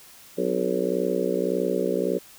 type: harmonic tone with a mistuned harmonic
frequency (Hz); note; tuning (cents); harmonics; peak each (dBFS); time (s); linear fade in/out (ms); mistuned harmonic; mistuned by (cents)
61.74; B1; 0; 3 / 4 / 5 / 6 / 7 / 8 / 9; -31 / -32 / -33 / -28 / -27 / -30 / -30; 0.37-2.19; 20; 4; +78
effects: white hiss -49 dBFS RMS until 2.38 s